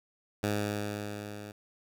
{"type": "tone with level ramp", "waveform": "10% pulse", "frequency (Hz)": 103.83, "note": "G#2", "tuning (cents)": 0, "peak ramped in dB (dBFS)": [-19, -34], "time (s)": [0.43, 1.52], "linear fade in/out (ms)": 5, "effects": []}